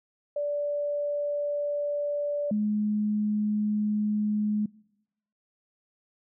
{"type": "tone pair in turn", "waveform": "sine", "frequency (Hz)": [582, 210.5], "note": ["D5", "G#3"], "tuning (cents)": [-16, 24], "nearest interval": "octave + tritone", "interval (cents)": 1760, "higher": "first", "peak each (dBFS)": [-26, -23], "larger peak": "second", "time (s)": [[0.36, 2.51], [2.51, 4.66]], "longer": "neither", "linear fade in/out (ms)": 5, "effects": ["noise-tail reverb RT60 0.9 s tail -24 dB re dry"]}